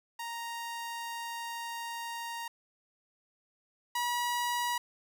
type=tone pair in turn; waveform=sawtooth; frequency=932.3 / 965.7 Hz; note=A#5 / B5; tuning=0 / -39 cents; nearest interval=minor second; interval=61 cents; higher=second; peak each=-33 / -26 dBFS; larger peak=second; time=0.19-2.48 / 3.95-4.78 s; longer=first; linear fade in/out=5 ms; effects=11-bit